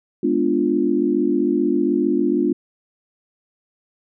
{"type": "chord", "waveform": "sine", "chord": "G# diminished seventh", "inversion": "none", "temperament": "equal", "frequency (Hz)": [207.7, 246.9, 293.7, 349.2], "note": ["G#3", "B3", "D4", "F4"], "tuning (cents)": [0, 0, 0, 0], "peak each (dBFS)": [-25, -22, -20, -20], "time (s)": [0.23, 2.53], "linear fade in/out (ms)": 5, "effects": []}